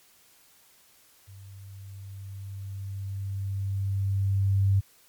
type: tone with level ramp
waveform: sine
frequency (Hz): 98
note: G2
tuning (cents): 0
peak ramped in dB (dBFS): -44 to -18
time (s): 1.27-4.81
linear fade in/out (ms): 20
effects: white hiss -59 dBFS RMS until 5.08 s + MP3 96 kbps